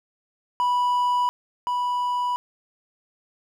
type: tone pair in turn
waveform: triangle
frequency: 983 / 983 Hz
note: B5 / B5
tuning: -8 / -8 cents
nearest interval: unison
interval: 0 cents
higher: neither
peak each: -17 / -20 dBFS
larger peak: first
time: 0.6-1.29 / 1.67-2.36 s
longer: neither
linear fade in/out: 0 ms
effects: none